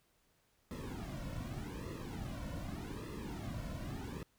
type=noise with flanger; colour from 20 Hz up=brown; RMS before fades=-43 dBFS; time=0.71-4.23 s; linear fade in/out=0 ms; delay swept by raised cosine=1.3 to 2.5 ms; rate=0.84 Hz; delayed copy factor=-0.95; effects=pink hiss -74 dBFS RMS until 4.38 s